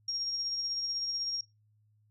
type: tone with tremolo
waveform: sine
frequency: 5580 Hz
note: F8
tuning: 2 cents flat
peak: -30 dBFS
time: 0.08-1.41 s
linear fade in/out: 5 ms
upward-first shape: triangle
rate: 16 Hz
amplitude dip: 40%
effects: noise-tail reverb RT60 0.2 s tail -19 dB re dry + added 106 Hz sine -65 dBFS peak until 2.1 s